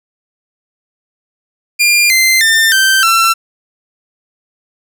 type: tone with pitch steps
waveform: sawtooth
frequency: 2400 / 2077 / 1798 / 1556.2 / 1347 Hz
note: D7 / C7 / A6 / G6 / E6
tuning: +37 / -13 / +37 / -13 / +37 cents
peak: -4 dBFS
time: 1.79-3.34 s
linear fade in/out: 20 ms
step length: 310 ms
effects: none